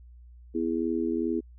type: chord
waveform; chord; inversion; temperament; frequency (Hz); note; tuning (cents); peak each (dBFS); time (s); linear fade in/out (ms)
sine; E major; second; just; 247.2 / 329.6 / 412; B3 / E4 / G#4; +2 / 0 / -14; -30 / -28 / -32; 0.54-1.41; 20
effects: added 60 Hz sine -47 dBFS peak until 1.58 s